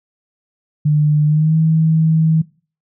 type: tone with pitch glide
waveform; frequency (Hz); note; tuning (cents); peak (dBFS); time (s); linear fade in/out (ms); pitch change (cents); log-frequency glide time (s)
sine; 150 to 159.84; D3 to D#3; +37 to +47; -10; 0.85-2.42; 10; +110; 1.26-1.56
effects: noise-tail reverb RT60 0.4 s tail -22 dB re dry